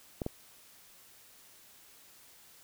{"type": "clicks", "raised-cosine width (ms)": 2, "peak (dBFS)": -20, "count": 2, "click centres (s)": [0.218, 0.264], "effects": ["white hiss -58 dBFS RMS until 2.63 s"]}